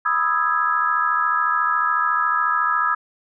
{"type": "chord", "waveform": "sine", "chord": "E major seventh", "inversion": "second", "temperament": "equal", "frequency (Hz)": [987.8, 1244.5, 1318.5, 1661.2], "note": ["B5", "D#6", "E6", "G#6"], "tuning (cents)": [0, 0, 0, 0], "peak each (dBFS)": [-26, -21, -22, -23], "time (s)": [0.05, 2.95], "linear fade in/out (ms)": 10, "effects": []}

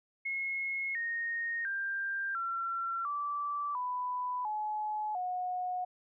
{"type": "tone with pitch steps", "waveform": "sine", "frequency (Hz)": [2169, 1855.8, 1587.8, 1358.5, 1162.3, 994.5, 850.9, 728], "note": ["C#7", "A#6", "G6", "F6", "D6", "B5", "G#5", "F#5"], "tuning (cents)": [-38, -8, 22, -48, -18, 12, 42, -28], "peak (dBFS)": -32, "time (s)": [0.25, 5.85], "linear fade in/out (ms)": 10, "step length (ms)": 700, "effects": []}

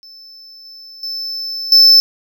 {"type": "tone with level steps", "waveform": "triangle", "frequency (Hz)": 5274, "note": "E8", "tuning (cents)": 0, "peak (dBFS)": [-35, -33, -20, -3], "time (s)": [0.03, 2], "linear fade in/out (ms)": 0, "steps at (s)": [0.65, 1.03, 1.72], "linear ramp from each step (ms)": 2, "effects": []}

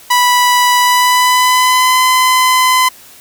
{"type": "tone with pitch glide", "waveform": "sawtooth", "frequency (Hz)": [985, 1019.7], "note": ["B5", "C6"], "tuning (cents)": [-5, -45], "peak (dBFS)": -4, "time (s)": [0.1, 2.89], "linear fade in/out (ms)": 10, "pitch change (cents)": 60, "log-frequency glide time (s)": [0.79, 2.01], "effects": ["white hiss -39 dBFS RMS until 3.2 s"]}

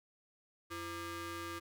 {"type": "ring-modulated tone", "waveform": "sawtooth", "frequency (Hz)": 426.5, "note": "G#4", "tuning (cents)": 46, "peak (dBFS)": -34, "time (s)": [0.7, 1.6], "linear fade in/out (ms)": 20, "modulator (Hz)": 764, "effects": []}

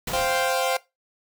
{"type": "noise with exponential decay", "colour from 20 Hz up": "pink", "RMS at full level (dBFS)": -28, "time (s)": [0.07, 0.76], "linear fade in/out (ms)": 5, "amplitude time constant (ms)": 150}
{"type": "chord", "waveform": "sawtooth", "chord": "C suspended fourth", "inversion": "none", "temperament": "equal", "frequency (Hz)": [523.3, 698.5, 784], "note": ["C5", "F5", "G5"], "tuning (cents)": [0, 0, 0], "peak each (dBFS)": [-21, -23, -23], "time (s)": [0.13, 0.77], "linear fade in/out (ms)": 5}
{"effects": ["noise-tail reverb RT60 0.2 s tail -18 dB re dry"]}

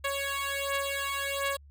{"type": "beating tone pair", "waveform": "10% pulse", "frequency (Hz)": [554.4, 555.8], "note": ["C#5", "C#5"], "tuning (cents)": [0, 4], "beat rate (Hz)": 1.4, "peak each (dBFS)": [-25, -24], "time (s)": [0.04, 1.57], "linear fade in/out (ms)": 10, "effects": ["added 71 Hz sine -50 dBFS peak until 1.7 s"]}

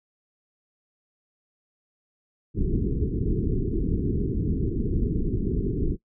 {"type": "low-pass noise", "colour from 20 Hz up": "pink", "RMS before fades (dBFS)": -25, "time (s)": [2.54, 5.97], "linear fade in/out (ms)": 50, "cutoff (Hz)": 430, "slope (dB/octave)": 96, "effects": ["noise-tail reverb RT60 0.1 s tail -20 dB re dry"]}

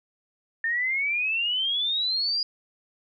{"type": "exponential sweep", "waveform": "sine", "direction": "up", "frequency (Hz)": [1800, 4900], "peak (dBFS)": -23, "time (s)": [0.64, 2.43], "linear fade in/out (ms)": 2, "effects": []}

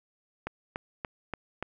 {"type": "click train", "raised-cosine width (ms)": 0.5, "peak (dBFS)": -18, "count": 5, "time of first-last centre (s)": [0.47, 1.626], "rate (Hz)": 3.46, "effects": []}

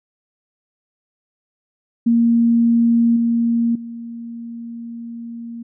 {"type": "tone with level steps", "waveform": "sine", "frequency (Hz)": 233.1, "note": "A#3", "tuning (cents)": 0, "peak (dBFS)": [-11, -14, -28], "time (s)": [2.06, 5.63], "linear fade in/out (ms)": 10, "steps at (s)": [3.16, 3.75], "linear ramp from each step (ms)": 5, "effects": []}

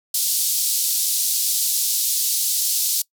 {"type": "band-pass noise", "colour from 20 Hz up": "white", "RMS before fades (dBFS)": -21, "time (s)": [0.14, 3.02], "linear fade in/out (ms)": 5, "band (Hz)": [4000, 15000], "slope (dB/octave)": 24, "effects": ["noise-tail reverb RT60 0.1 s tail -23 dB re dry"]}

